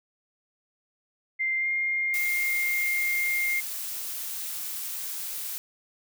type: tone with pitch glide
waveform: sine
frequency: 2093 to 2119 Hz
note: C7 to C7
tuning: 0 to +21 cents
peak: -24 dBFS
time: 1.39-3.61 s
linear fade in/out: 20 ms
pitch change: +21 cents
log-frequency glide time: 1.58-1.68 s
type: noise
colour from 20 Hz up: blue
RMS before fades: -34 dBFS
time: 2.14-5.58 s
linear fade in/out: 0 ms
effects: none